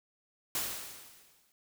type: noise with exponential decay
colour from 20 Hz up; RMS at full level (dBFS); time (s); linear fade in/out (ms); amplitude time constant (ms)
white; -32; 0.55-1.52; 1; 210
effects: none